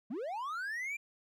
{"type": "linear sweep", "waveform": "triangle", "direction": "up", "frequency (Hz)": [192, 2400], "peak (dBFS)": -34, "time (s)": [0.1, 0.97], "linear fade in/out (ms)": 10, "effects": []}